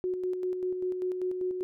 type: tone with tremolo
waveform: sine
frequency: 366.5 Hz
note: F#4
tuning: 16 cents flat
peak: -27 dBFS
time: 0.04-1.63 s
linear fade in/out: 0 ms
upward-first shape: square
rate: 5.1 Hz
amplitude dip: 40%
effects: none